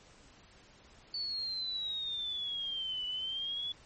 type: exponential two-way sweep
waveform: sine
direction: down then up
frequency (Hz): 4500 to 2960 to 3425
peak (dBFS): -34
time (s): 1.14-3.72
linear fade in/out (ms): 2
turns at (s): 3.06
effects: pink hiss -59 dBFS RMS until 3.85 s + MP3 32 kbps